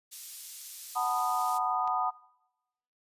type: high-pass noise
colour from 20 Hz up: pink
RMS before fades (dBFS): -44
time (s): 0.11-1.59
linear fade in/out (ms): 20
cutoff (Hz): 5800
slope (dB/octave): 12
type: chord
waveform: sine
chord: B dominant seventh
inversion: second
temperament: just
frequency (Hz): 740.8 / 889 / 987.8 / 1234.7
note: F#5 / A5 / B5 / D#6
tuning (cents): +2 / +18 / 0 / -14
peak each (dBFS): -31 / -35 / -34 / -31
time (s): 0.95-2.11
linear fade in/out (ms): 20
type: click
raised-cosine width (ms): 0.2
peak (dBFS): -31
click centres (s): 1.876
effects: noise-tail reverb RT60 1.0 s tail -22 dB re dry + resampled to 32000 Hz